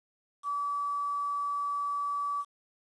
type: tone with quantisation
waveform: sine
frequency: 1149 Hz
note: D6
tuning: 38 cents flat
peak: -29 dBFS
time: 0.43-2.45 s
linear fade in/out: 50 ms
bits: 9
effects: resampled to 24000 Hz